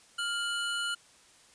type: tone pair together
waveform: square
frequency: 1401.4 / 2960 Hz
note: F6 / F#7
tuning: +6 / 0 cents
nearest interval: octave + minor second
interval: 1294 cents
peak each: -33 / -35 dBFS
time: 0.18-0.95 s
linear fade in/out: 10 ms
effects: white hiss -59 dBFS RMS until 1.54 s + resampled to 22050 Hz